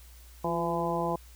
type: harmonic tone with a mistuned harmonic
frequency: 168.6 Hz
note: E3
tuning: 39 cents sharp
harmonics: 1 / 2 / 3 / 4 / 5 / 6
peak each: -34 / -34 / -34 / -34 / -34 / -34 dBFS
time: 0.44-1.16 s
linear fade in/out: 5 ms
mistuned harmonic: 2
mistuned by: +45 cents
effects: added 60 Hz sine -49 dBFS peak until 1.35 s + white hiss -57 dBFS RMS until 1.35 s